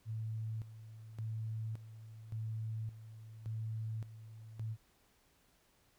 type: tone with tremolo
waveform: sine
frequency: 110.7 Hz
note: A2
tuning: 11 cents sharp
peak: -37 dBFS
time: 0.05-4.77 s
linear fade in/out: 50 ms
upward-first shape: square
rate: 0.88 Hz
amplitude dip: 75%
effects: pink hiss -71 dBFS RMS until 5.98 s